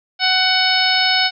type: harmonic tone with a mistuned harmonic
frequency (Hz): 746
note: F#5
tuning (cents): +14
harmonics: 1 / 2 / 3 / 4 / 5 / 6 / 7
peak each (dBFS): -21 / -21 / -21 / -21 / -21 / -21 / -21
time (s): 0.19-1.31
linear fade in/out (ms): 50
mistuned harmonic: 6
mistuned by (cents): -46
effects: none